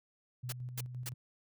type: tone with tremolo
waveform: sine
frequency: 124.4 Hz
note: B2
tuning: 13 cents sharp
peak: -38 dBFS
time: 0.43-1.14 s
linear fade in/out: 10 ms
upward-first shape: square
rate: 5.8 Hz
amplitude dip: 40%
type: noise bursts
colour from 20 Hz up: white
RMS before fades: -40 dBFS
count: 3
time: 0.49-1.092 s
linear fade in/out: 5 ms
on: 34 ms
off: 250 ms
effects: none